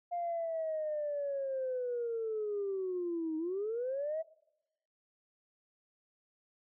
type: linear two-way sweep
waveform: sine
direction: down then up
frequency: 704 to 311.1 to 655 Hz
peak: -32 dBFS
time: 0.11-4.23 s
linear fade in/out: 20 ms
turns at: 3.37 s
effects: noise-tail reverb RT60 0.9 s tail -23 dB re dry + tanh soft clip ceiling -28 dBFS